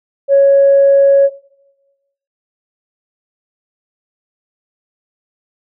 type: tone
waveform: sine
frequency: 554.4 Hz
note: C#5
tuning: in tune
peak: -4 dBFS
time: 0.28-1.3 s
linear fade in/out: 50 ms
effects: noise-tail reverb RT60 1.0 s tail -19 dB re dry + tanh soft clip ceiling -1 dBFS